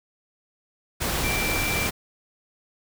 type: tone in noise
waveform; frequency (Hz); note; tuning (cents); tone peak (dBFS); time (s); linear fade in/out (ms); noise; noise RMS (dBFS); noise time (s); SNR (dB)
sine; 2349; D7; 0; -27; 1.23-1.88; 20; pink; -26; 1-1.91; -4
effects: none